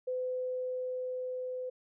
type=tone with level ramp; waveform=sine; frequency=507 Hz; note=B4; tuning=45 cents sharp; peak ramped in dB=-31 to -35 dBFS; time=0.07-1.7 s; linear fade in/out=10 ms; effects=none